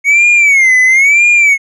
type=tone with vibrato; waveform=triangle; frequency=2207 Hz; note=C#7; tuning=8 cents flat; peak=-3 dBFS; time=0.04-1.58 s; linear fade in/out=50 ms; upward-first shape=sine; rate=1 Hz; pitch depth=160 cents each way; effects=resampled to 24000 Hz